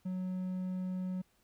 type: tone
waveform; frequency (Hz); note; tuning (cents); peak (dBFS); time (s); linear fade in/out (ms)
triangle; 184.5; F#3; -5; -32; 0.05-1.22; 10
effects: pink hiss -72 dBFS RMS until 1.43 s